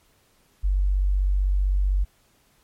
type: tone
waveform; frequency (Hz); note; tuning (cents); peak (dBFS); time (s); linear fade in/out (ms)
sine; 47.85; G1; -41; -18; 0.63-2.05; 20
effects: pink hiss -62 dBFS RMS until 2.63 s + MP3 64 kbps